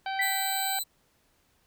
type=harmonic tone; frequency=773 Hz; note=G5; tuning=24 cents flat; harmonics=1 / 2 / 3 / 4 / 5 / 6; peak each=-31 / -37 / -41 / -43 / -45 / -47 dBFS; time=0.06-0.79 s; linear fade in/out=2 ms
type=tone with exponential decay; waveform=sine; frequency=1975.5 Hz; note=B6; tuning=in tune; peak=-23 dBFS; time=0.19-0.75 s; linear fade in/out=5 ms; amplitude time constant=120 ms
type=tone; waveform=5% pulse; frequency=4011 Hz; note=B7; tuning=26 cents sharp; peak=-23 dBFS; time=0.21-0.84 s; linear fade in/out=20 ms
effects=pink hiss -68 dBFS RMS until 1.66 s